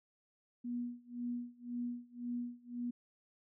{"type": "tone with tremolo", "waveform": "sine", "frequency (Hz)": 241.9, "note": "B3", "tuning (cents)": -36, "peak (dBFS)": -35, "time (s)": [0.64, 2.91], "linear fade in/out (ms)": 10, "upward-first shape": "sine", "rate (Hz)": 1.9, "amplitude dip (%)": 95, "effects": []}